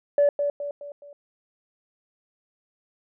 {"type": "tone with echo", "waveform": "sine", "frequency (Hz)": 576, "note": "D5", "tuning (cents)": -34, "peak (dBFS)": -14, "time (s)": [0.18, 0.29], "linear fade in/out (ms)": 2, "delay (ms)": 210, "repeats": 4, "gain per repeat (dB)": -7, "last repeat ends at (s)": 1.13, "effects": ["tanh soft clip ceiling -12 dBFS"]}